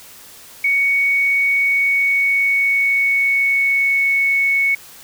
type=tone with pitch glide; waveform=sine; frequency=2231 to 2213 Hz; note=C#7 to C#7; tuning=+11 to -3 cents; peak=-13 dBFS; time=0.64-4.75 s; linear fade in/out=5 ms; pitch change=-14 cents; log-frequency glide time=1.56-4.09 s; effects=white hiss -41 dBFS RMS until 5.03 s